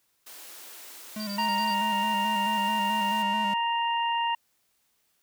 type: high-pass noise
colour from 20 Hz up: white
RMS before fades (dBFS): -45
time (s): 0.26-3.23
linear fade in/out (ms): 10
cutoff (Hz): 280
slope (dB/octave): 24
type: tone with vibrato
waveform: square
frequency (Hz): 207.7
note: G#3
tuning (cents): 0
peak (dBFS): -33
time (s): 1.16-3.54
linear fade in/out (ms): 5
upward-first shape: square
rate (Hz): 4.6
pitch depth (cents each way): 51
type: tone bursts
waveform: triangle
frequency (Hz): 4689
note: D8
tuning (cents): -4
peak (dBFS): -35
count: 6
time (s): 1.2-1.742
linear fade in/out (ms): 0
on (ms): 67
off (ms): 28
type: harmonic tone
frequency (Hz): 933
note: A#5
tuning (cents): +1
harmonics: 1 / 2 / 3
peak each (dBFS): -25 / -36 / -32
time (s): 1.38-4.35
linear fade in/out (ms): 5
effects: white hiss -71 dBFS RMS until 5.22 s